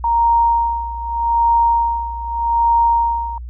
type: tone with tremolo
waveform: sine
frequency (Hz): 932.3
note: A#5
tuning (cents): 0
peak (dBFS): -10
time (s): 0.04-3.38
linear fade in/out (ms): 2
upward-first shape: sine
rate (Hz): 0.82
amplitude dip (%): 80
effects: added 60 Hz sine -27 dBFS peak until 3.49 s